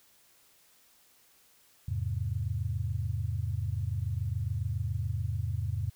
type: chord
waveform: sine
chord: E augmented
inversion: none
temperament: equal with one note detuned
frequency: 83.36 / 103.83 / 130.81 Hz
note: E2 / G#2 / B#2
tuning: +20 / 0 / 0 cents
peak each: -34 / -32 / -36 dBFS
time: 1.88-5.9 s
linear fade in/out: 5 ms
effects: white hiss -63 dBFS RMS until 5.95 s